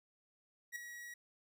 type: tone with ADSR envelope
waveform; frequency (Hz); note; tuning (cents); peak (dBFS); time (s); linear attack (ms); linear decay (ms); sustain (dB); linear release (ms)
45% pulse; 1913; A#6; +44; -38; 0.72-1.14; 39; 4; -9; 4
effects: none